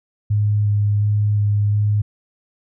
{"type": "tone with vibrato", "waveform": "sine", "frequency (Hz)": 103.83, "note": "G#2", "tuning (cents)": 0, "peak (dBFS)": -14, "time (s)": [0.3, 2.02], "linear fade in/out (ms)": 10, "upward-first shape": "square", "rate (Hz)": 1.4, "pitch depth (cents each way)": 9, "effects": []}